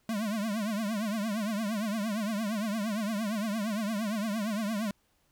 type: tone with vibrato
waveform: square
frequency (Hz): 213.2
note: G#3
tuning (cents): +46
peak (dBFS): -30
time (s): 0.09-4.91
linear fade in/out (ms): 2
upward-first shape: triangle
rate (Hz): 8.7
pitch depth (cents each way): 160
effects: pink hiss -71 dBFS RMS until 5.31 s